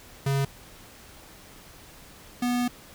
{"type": "tone pair in turn", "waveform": "square", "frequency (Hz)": [137.7, 244.8], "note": ["C#3", "B3"], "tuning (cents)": [-11, -15], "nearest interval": "minor seventh", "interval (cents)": 996, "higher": "second", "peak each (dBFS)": [-23, -24], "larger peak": "first", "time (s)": [[0.26, 0.45], [2.42, 2.68]], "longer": "second", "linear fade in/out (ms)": 5, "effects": ["pink hiss -49 dBFS RMS until 2.94 s"]}